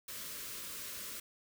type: band-stop noise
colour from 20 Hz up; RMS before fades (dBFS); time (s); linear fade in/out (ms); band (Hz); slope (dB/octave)
white; -44; 0.08-1.2; 5; 640 to 980; 96
effects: none